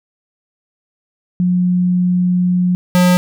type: tone pair in turn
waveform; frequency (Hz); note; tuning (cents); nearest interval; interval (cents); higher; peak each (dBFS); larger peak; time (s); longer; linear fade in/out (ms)
sine / square; 179.7 / 179.7; F3 / F3; +50 / +50; unison; 0; neither; -11 / -9; second; 1.4-2.75 / 2.95-3.17; first; 0
effects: none